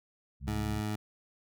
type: harmonic tone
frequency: 67.6 Hz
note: C#2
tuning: 43 cents flat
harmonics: 1 / 2 / 3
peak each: -37 / -41 / -47 dBFS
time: 0.4-0.83 s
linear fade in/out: 50 ms
type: tone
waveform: 20% pulse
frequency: 106 Hz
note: G#2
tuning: 36 cents sharp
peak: -27 dBFS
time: 0.47-0.96 s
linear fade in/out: 10 ms
effects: none